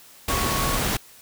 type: tone in noise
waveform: sine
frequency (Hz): 1108.7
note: C#6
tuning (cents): 0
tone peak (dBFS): -28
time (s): 0.29-0.77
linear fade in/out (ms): 5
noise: pink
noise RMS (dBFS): -24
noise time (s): 0.28-0.97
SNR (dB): -7
effects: white hiss -49 dBFS RMS until 1.21 s